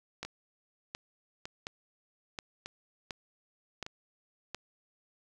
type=two click trains; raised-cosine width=0.2 ms; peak=-23 / -20 dBFS; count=4 / 7; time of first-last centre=0.25-3.864 / 0.23-4.547 s; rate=0.83 / 1.39 Hz; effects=none